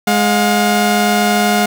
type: tone pair together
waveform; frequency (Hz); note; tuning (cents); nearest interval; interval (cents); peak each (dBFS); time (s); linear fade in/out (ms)
sawtooth; 208.5 / 713.4; G#3 / F5; +7 / +37; octave + major sixth; 2130; -10; 0.07-1.66; 5
effects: none